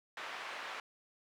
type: band-pass noise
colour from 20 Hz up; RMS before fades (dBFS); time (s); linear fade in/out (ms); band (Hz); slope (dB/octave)
pink; -44; 0.17-0.8; 2; 920 to 2600; 12
effects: none